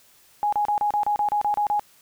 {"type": "tone bursts", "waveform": "sine", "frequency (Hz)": 830.6, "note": "G#5", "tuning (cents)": 0, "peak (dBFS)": -19, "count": 11, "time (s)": [0.43, 1.795], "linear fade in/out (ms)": 0, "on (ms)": 95, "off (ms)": 32, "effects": ["white hiss -56 dBFS RMS until 2.01 s"]}